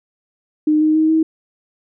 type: tone with pitch steps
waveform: sine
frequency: 305.6 / 310 / 314.6 / 319.1 Hz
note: D#4 / D#4 / D#4 / D#4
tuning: -31 / -6 / +19 / +44 cents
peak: -11 dBFS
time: 0.67-1.23 s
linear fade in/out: 5 ms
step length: 140 ms
effects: none